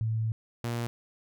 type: tone pair in turn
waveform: sine / sawtooth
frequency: 111.3 / 118.18 Hz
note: A2 / A#2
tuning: +20 / +24 cents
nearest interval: minor second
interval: 104 cents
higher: second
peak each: -26 dBFS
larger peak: neither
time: 0.01-0.32 / 0.64-0.87 s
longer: first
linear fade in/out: 0 ms
effects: none